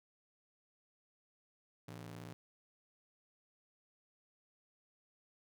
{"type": "ring-modulated tone", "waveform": "sawtooth", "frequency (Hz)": 138.59, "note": "C#3", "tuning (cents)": 0, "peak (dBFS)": -40, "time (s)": [1.88, 2.33], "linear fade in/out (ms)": 0, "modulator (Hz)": 28.8, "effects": []}